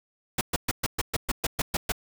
pink noise bursts, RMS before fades -26 dBFS, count 11, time 0.38-1.921 s, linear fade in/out 5 ms, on 31 ms, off 120 ms, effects none

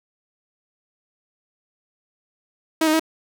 sawtooth tone with pitch steps, 319.9 / 310.5 / 320.1 Hz, D#4 / D#4 / D#4, +48 / -3 / +49 cents, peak -12 dBFS, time 2.81-2.996 s, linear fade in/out 5 ms, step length 62 ms, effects none

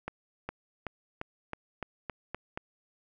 accelerating click train, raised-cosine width 0.5 ms, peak -20 dBFS, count 9, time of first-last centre 0.08-2.575 s, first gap 410 ms, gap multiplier 0.92, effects none

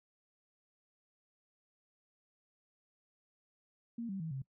sine tone with pitch steps, 233.1 / 193.76 / 161.06 / 133.88 Hz, A#3 / G3 / E3 / C3, 0 / -20 / -40 / +40 cents, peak -37 dBFS, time 3.98-4.42 s, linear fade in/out 5 ms, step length 110 ms, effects noise-tail reverb RT60 0.1 s tail -21 dB re dry

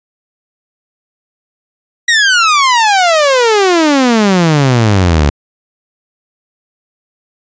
sawtooth exponential sweep, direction down, 1929 to 69.3 Hz, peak -3 dBFS, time 2.08-5.3 s, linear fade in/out 5 ms, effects resampled to 16000 Hz

